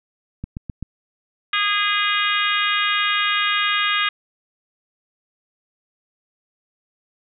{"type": "click train", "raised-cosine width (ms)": 5, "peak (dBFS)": -16, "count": 4, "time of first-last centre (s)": [0.44, 0.827], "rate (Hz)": 7.76}
{"type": "harmonic tone", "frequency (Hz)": 410.8, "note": "G#4", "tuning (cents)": -19, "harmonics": [3, 4, 5, 6, 7, 8, 9], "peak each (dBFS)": [-23, -24, -25, -26, -26, -27, -28], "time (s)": [1.53, 4.09], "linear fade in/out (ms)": 5}
{"effects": []}